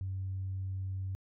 sine tone, 95.1 Hz, F#2, 48 cents sharp, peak -33 dBFS, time 0.01-1.15 s, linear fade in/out 0 ms, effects tanh soft clip ceiling -29 dBFS

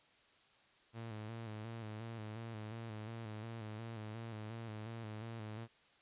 sawtooth tone with vibrato, 111 Hz, A2, 16 cents sharp, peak -40 dBFS, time 0.93-5.68 s, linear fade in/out 50 ms, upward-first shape square, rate 2.8 Hz, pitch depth 57 cents each way, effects white hiss -68 dBFS RMS until 6.01 s + resampled to 8000 Hz

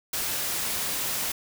white noise, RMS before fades -29 dBFS, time 0.13-1.32 s, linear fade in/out 5 ms, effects none

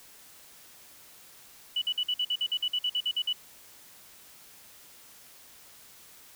sine tone bursts, 2960 Hz, F#7, in tune, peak -25 dBFS, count 15, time 1.76-3.329 s, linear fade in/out 5 ms, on 57 ms, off 51 ms, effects white hiss -53 dBFS RMS until 6.35 s

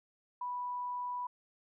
sine tone, 985 Hz, B5, 5 cents flat, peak -35 dBFS, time 0.41-1.27 s, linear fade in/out 5 ms, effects none

